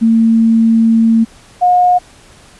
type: tone pair in turn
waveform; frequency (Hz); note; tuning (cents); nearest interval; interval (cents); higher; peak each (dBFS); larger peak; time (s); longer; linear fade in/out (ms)
sine; 226.3 / 719.3; A3 / F#5; +49 / -49; octave + minor sixth; 2002; second; -6; neither; 0.01-1.25 / 1.61-1.99; first; 20
effects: pink hiss -42 dBFS RMS until 2.59 s + resampled to 24000 Hz